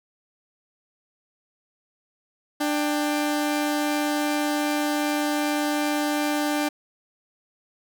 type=tone pair together; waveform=sawtooth; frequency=296.6 / 791.8 Hz; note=D4 / G5; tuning=+17 / +17 cents; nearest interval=octave + perfect fourth; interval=1700 cents; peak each=-19 / -26 dBFS; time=2.6-6.69 s; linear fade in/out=10 ms; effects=none